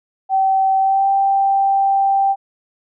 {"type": "tone with pitch glide", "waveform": "sine", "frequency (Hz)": [770, 784.8], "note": ["G5", "G5"], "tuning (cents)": [-31, 2], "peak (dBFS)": -12, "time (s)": [0.29, 2.36], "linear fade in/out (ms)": 50, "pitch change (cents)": 33, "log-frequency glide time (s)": [0.79, 1.08], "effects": []}